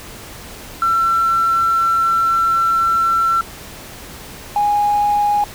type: tone pair in turn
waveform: triangle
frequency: 1348 / 825.6 Hz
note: E6 / G#5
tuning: +38 / -10 cents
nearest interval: minor sixth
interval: 848 cents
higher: first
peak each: -9 dBFS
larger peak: neither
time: 0.82-3.41 / 4.56-5.44 s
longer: first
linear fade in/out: 2 ms
effects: tanh soft clip ceiling -10 dBFS + pink hiss -35 dBFS RMS until 5.54 s